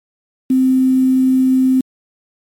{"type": "tone with quantisation", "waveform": "sine", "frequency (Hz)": 260, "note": "C4", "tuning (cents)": -11, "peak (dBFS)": -9, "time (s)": [0.5, 1.81], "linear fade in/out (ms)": 5, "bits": 6, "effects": ["MP3 64 kbps"]}